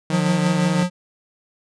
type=tone with tremolo; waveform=square; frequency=179.2 Hz; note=F3; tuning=45 cents sharp; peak=-17 dBFS; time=0.1-0.9 s; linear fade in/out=50 ms; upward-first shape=sine; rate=6 Hz; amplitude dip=35%
type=tone with vibrato; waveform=sawtooth; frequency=154.5 Hz; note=D#3; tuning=12 cents flat; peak=-18 dBFS; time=0.1-0.83 s; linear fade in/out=0 ms; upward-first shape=square; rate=5.4 Hz; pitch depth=35 cents each way
effects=resampled to 22050 Hz